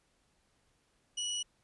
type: tone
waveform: 25% pulse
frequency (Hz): 2932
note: F#7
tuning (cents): -16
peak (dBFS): -30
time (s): 1.17-1.43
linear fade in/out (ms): 10
effects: pink hiss -73 dBFS RMS until 1.63 s + resampled to 24000 Hz